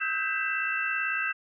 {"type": "tone cluster", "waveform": "sine", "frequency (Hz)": [1288, 1530, 1588, 1990, 2670], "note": ["E6", "G6", "G6", "B6", "E7"], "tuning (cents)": [-41, -42, 22, 13, 22], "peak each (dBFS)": [-35, -36, -30, -37, -31], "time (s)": [0, 1.33], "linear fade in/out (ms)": 20, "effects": []}